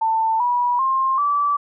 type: tone with pitch steps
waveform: sine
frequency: 892 / 972.7 / 1060.8 / 1156.8 Hz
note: A5 / B5 / C6 / D6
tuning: +23 / -27 / +23 / -27 cents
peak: -16 dBFS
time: 0.01-1.57 s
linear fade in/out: 10 ms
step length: 390 ms
effects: none